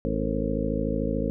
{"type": "harmonic tone with a mistuned harmonic", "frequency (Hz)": 53.7, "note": "A1", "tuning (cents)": -41, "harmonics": [1, 2, 3, 4, 5, 6, 8, 9, 10], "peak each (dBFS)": [-31, -36, -33, -31, -31, -35, -33, -36, -33], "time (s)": [0.05, 1.3], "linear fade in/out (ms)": 0, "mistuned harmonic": 8, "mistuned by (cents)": 74, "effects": []}